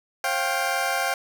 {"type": "chord", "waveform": "20% pulse", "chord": "C suspended fourth", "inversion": "none", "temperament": "equal with one note detuned", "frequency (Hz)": [536.7, 698.5, 784], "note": ["C5", "F5", "G5"], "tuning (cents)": [44, 0, 0], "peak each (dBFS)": [-25, -22, -21], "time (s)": [0.24, 1.14], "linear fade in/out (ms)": 2, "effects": []}